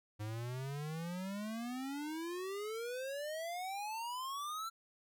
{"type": "exponential sweep", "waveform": "square", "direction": "up", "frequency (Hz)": [103.83, 1361], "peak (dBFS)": -40, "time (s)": [0.19, 4.7], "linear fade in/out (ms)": 20, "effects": []}